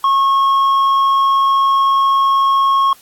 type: tone with tanh clipping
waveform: triangle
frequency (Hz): 1091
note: C#6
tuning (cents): -28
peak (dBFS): -11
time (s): 0.04-2.93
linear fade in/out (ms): 2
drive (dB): 9
effects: white hiss -46 dBFS RMS until 3.01 s + AAC 64 kbps